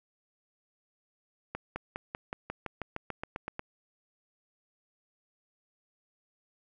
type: accelerating click train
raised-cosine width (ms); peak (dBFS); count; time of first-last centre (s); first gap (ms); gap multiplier
0.5; -20; 14; 1.55-3.594; 210; 0.95
effects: none